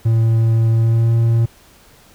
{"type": "tone with pitch glide", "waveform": "triangle", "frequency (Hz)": [113.3, 115.28], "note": ["A#2", "A#2"], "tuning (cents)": [-49, -19], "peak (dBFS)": -9, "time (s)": [0.05, 1.46], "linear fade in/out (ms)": 10, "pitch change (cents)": 30, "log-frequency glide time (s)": [0.75, 1.13], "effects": ["pink hiss -48 dBFS RMS until 2.14 s"]}